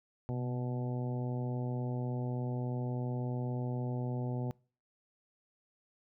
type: harmonic tone with a mistuned harmonic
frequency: 123.47 Hz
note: B2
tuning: in tune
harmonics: 1 / 2 / 3 / 4 / 5 / 6 / 7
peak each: -34 / -40 / -44 / -46 / -48 / -50 / -51 dBFS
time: 0.29-4.51 s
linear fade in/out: 0 ms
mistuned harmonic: 1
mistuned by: +41 cents
effects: noise-tail reverb RT60 0.4 s tail -25 dB re dry